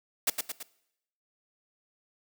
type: noise with echo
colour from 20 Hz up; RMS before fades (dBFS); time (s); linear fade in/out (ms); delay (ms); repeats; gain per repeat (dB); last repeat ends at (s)
white; -25; 0.27-0.3; 5; 110; 3; -5; 0.63
effects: noise-tail reverb RT60 0.8 s tail -20 dB re dry + high-pass 200 Hz 12 dB/octave